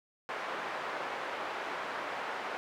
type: band-pass noise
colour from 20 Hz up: pink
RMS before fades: -38 dBFS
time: 0.29-2.57 s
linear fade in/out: 0 ms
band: 620 to 1800 Hz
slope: 12 dB/octave
effects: none